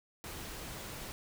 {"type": "noise", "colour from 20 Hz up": "pink", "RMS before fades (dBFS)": -44, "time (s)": [0.24, 1.12], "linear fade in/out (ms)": 0, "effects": []}